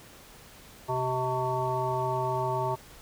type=harmonic tone with a mistuned harmonic; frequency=128.3 Hz; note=C3; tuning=34 cents flat; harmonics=1 / 3 / 5 / 7 / 9; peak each=-33 / -33 / -33 / -30 / -36 dBFS; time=0.88-2.76 s; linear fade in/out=20 ms; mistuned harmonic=9; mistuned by=-52 cents; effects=pink hiss -51 dBFS RMS until 3.01 s